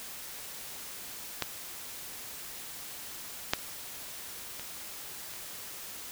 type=clicks; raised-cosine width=0.2 ms; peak=-11 / -7 / -23 / -28 dBFS; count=4; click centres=1.423 / 3.535 / 4.596 / 5.337 s; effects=white hiss -43 dBFS RMS until 6.11 s